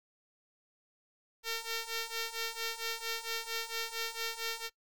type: ring-modulated tone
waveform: 5% pulse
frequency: 455.4 Hz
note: A#4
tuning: 40 cents flat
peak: -21 dBFS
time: 1.43-4.7 s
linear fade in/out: 50 ms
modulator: 913 Hz
effects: noise-tail reverb RT60 0.1 s tail -21 dB re dry